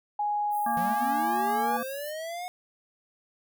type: tone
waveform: sine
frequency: 830.6 Hz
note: G#5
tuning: in tune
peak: -25 dBFS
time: 0.19-1.77 s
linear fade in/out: 5 ms
type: high-pass noise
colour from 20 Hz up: pink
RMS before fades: -44 dBFS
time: 0.5-2.14 s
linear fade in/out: 50 ms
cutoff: 10000 Hz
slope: 48 dB/octave
type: harmonic tone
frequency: 233.1 Hz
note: A#3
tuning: in tune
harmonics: 1 / 3 / 5 / 7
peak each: -34 / -37 / -35 / -37 dBFS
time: 0.66-1.83 s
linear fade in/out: 5 ms
type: linear sweep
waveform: square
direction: up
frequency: 165.3 to 732 Hz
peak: -34 dBFS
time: 0.77-2.48 s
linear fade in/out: 0 ms
effects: none